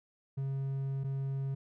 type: tone pair in turn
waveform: triangle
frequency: 136 / 136 Hz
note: C#3 / C#3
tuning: -33 / -33 cents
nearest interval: unison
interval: 0 cents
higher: neither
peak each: -30 / -30 dBFS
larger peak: neither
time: 0.37-1.04 / 1.04-1.55 s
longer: first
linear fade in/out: 10 ms
effects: none